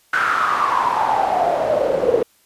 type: noise with band-pass filter sweep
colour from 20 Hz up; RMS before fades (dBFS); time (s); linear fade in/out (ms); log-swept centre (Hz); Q
pink; -18; 0.13-2.23; 5; 1500 to 450; 8.3
effects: white hiss -57 dBFS RMS until 2.45 s + resampled to 32000 Hz